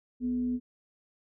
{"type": "tone with frequency modulation", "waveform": "sine", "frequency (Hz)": 247.9, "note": "B3", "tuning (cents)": 7, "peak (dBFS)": -27, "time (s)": [0.2, 0.6], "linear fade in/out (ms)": 50, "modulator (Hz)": 180, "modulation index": 0.21, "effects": []}